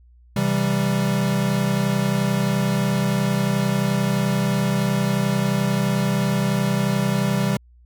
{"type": "chord", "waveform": "square", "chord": "C major", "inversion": "none", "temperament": "equal with one note detuned", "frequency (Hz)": [133.02, 164.81, 196], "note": ["C3", "E3", "G3"], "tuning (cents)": [29, 0, 0], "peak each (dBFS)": [-24, -26, -22], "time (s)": [0.36, 7.57], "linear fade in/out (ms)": 5, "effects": ["added 60 Hz sine -48 dBFS peak until 7.85 s"]}